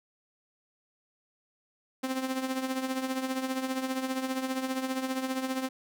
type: tone with tremolo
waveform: sawtooth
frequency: 261.6 Hz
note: C4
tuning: in tune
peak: -23 dBFS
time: 2.03-5.69 s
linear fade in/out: 10 ms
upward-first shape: triangle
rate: 15 Hz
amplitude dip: 70%
effects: none